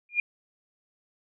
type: tone with exponential growth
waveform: sine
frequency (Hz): 2417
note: D7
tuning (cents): +49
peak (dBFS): -17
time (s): 0.09-0.2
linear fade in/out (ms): 2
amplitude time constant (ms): 22
effects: none